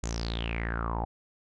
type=tone with low-pass filter sweep; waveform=sawtooth; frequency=57.1 Hz; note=A#1; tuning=35 cents flat; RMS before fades=-32 dBFS; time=0.03-1.05 s; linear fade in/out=5 ms; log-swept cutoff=7300 to 780 Hz; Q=9.1; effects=none